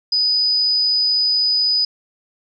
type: tone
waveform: sine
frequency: 4978 Hz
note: D#8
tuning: in tune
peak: -14 dBFS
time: 0.12-1.85 s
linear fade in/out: 5 ms
effects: none

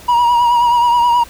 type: tone with vibrato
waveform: triangle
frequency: 957 Hz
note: A#5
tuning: 45 cents sharp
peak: -7 dBFS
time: 0.08-1.24 s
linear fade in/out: 10 ms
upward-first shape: triangle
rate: 9.4 Hz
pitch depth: 47 cents each way
effects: added 60 Hz sine -41 dBFS peak until 1.29 s + pink hiss -38 dBFS RMS until 1.29 s

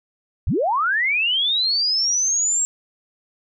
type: linear sweep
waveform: sine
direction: up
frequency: 41.2 to 7600 Hz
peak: -17 dBFS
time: 0.47-2.65 s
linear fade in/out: 0 ms
effects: none

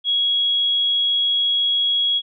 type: tone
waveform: sine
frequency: 3322 Hz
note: G#7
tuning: in tune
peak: -16 dBFS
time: 0.04-2.22 s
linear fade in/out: 50 ms
effects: none

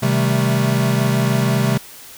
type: chord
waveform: square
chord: A half-diminished seventh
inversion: first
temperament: equal with one note detuned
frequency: 130.81 / 157.83 / 196 / 220 Hz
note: C3 / Eb3 / G3 / A3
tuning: 0 / +25 / 0 / 0 cents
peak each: -18 / -24 / -22 / -23 dBFS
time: 0.02-1.78 s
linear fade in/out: 10 ms
effects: white hiss -39 dBFS RMS until 2.17 s

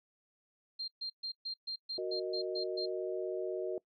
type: tone bursts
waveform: sine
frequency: 4186 Hz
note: C8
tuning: in tune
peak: -36 dBFS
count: 10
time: 0.79-2.86 s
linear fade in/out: 10 ms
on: 90 ms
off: 130 ms
type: chord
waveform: sine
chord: D# minor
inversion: first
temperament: equal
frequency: 370 / 466.2 / 622.3 Hz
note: F#4 / A#4 / D#5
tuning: 0 / 0 / 0 cents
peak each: -36 / -40 / -40 dBFS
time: 1.98-3.78 s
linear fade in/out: 2 ms
effects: noise-tail reverb RT60 0.1 s tail -23 dB re dry

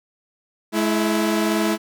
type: tone pair together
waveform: sawtooth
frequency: 213.3 / 330.9 Hz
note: G#3 / E4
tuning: +46 / +7 cents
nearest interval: minor sixth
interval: 761 cents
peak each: -17 dBFS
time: 0.72-1.78 s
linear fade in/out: 50 ms
effects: none

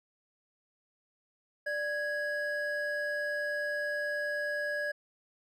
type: tone pair together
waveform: triangle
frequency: 590 / 1660.6 Hz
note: D5 / G#6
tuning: +8 / -1 cents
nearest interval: octave + tritone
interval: 1791 cents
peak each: -33 / -31 dBFS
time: 1.66-4.92 s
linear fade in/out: 10 ms
effects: none

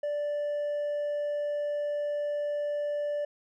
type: tone with hard clipping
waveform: sine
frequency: 586 Hz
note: D5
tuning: 4 cents flat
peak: -29 dBFS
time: 0.03-3.25 s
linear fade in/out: 5 ms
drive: 2 dB
effects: none

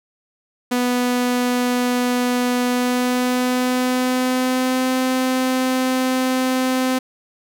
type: tone with pitch glide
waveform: sawtooth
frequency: 246.9 to 257.7 Hz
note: B3 to C4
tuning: 0 to -26 cents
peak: -13 dBFS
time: 0.71-6.99 s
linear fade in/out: 10 ms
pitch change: +74 cents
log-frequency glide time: 2.66-4.94 s
effects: none

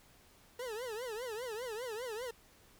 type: tone with vibrato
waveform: 40% pulse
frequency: 466.2 Hz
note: A#4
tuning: in tune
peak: -38 dBFS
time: 0.59-2.31 s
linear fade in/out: 5 ms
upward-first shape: triangle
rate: 5 Hz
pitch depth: 220 cents each way
effects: pink hiss -63 dBFS RMS until 2.79 s

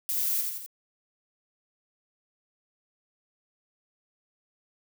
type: noise with echo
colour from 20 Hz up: violet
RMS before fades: -29 dBFS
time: 0.09-0.41 s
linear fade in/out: 0 ms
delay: 84 ms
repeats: 3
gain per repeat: -4 dB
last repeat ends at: 0.662 s
effects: none

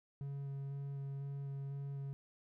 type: tone with vibrato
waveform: triangle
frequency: 139 Hz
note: C#3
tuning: 5 cents sharp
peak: -38 dBFS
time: 0.21-2.13 s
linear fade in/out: 0 ms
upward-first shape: square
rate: 2 Hz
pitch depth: 9 cents each way
effects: none

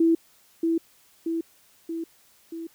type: tone with echo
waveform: sine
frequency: 330 Hz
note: E4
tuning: 2 cents sharp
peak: -16 dBFS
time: 0-0.15 s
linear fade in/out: 5 ms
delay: 630 ms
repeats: 4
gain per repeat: -4 dB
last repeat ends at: 2.67 s
effects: white hiss -59 dBFS RMS until 2.74 s

